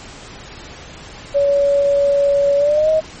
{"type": "tone with pitch glide", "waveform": "sine", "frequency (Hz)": [565, 630.5], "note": ["C#5", "D#5"], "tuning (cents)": [33, 23], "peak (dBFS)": -11, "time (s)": [1.34, 3.01], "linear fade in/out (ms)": 20, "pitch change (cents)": 190, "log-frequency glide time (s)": [2.57, 2.9], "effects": ["pink hiss -36 dBFS RMS until 3.2 s", "MP3 32 kbps"]}